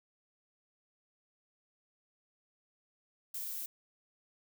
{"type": "noise", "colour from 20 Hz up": "violet", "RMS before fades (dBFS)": -40, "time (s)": [3.34, 3.66], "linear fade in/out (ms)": 5, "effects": []}